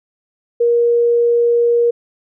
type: tone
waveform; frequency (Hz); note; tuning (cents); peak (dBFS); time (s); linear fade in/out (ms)
sine; 473; A#4; +25; -10; 0.6-1.91; 10
effects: none